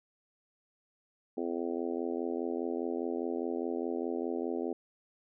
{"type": "harmonic tone", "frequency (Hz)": 84.9, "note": "F2", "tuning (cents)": -48, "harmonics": [3, 4, 5, 6, 7, 8, 9], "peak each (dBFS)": [-37, -36, -37, -43, -45, -47, -47], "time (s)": [1.37, 4.73], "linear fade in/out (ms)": 5, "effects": []}